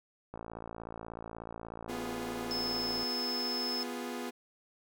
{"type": "click train", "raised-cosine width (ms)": 1, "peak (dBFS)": -28, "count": 153, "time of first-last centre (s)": [0.34, 3.03], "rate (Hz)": 56.5}
{"type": "chord", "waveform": "sawtooth", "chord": "F diminished", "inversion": "second", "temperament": "equal", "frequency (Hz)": [246.9, 349.2, 415.3], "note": ["Cb4", "F4", "Ab4"], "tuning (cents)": [0, 0, 0], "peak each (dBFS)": [-35, -39, -39], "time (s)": [1.88, 4.31], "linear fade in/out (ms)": 20}
{"type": "tone", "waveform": "triangle", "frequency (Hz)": 5220, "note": "E8", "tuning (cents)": -18, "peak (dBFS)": -32, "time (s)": [2.51, 3.83], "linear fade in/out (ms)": 0}
{"effects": []}